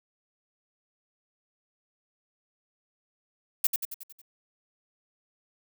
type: noise with echo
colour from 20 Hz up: violet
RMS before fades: -22 dBFS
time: 3.64-3.67 s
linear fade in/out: 5 ms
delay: 91 ms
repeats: 6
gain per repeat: -5 dB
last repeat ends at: 4.216 s
effects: none